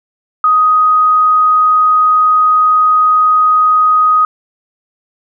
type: tone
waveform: sine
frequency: 1251 Hz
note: D#6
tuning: 9 cents sharp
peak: -6 dBFS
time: 0.44-4.25 s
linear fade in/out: 2 ms
effects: none